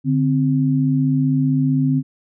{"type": "tone pair together", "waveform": "sine", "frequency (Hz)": [146.2, 261.7], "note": ["D3", "C4"], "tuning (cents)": [-7, 0], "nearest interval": "minor seventh", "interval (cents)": 1007, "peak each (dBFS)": -17, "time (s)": [0.04, 2.03], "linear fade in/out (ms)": 50, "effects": []}